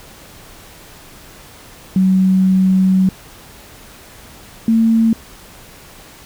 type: tone pair in turn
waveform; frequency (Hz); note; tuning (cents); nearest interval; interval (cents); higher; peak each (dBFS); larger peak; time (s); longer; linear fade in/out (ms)
sine; 188.2 / 225.7; F#3 / A3; +30 / +44; minor third; 314; second; -9; neither; 1.96-3.09 / 4.68-5.13; first; 2
effects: pink hiss -40 dBFS RMS until 6.25 s